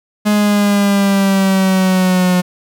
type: exponential sweep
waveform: 45% pulse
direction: down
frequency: 210 to 180 Hz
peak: -10 dBFS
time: 0.25-2.42 s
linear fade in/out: 20 ms
effects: none